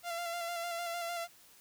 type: tone with vibrato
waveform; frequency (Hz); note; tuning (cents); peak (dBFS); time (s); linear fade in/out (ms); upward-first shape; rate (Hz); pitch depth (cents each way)
sawtooth; 686; F5; -31; -32; 0.03-1.28; 50; square; 6.6; 25
effects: white hiss -60 dBFS RMS until 1.6 s